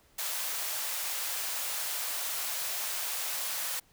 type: high-pass noise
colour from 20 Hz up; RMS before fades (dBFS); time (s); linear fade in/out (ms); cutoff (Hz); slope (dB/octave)
white; -34; 0.18-3.8; 10; 550; 24
effects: pink hiss -64 dBFS RMS until 3.92 s